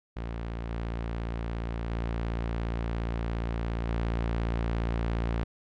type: tone with level steps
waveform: sawtooth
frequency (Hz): 57.2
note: A#1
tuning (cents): -32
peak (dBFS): -29 / -27 / -25 / -23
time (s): 0.16-5.44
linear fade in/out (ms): 10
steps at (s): 0.7 / 1.91 / 3.89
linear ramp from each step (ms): 2
effects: low-pass 3000 Hz 12 dB/octave